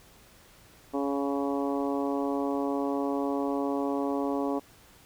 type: harmonic tone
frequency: 140 Hz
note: C#3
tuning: 18 cents sharp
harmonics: 2 / 3 / 4 / 5 / 6 / 7 / 8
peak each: -29 / -33 / -35 / -37 / -39 / -40 / -41 dBFS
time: 0.93-4.6 s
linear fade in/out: 20 ms
effects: pink hiss -56 dBFS RMS until 5.05 s